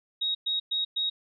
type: tone bursts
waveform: sine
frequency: 3778 Hz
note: A#7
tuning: 22 cents sharp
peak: -25 dBFS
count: 4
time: 0.21-1.1 s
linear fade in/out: 10 ms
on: 140 ms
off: 110 ms
effects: none